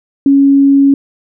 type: tone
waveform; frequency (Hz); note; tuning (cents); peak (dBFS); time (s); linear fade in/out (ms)
sine; 277.2; C#4; 0; -4; 0.26-0.94; 2
effects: none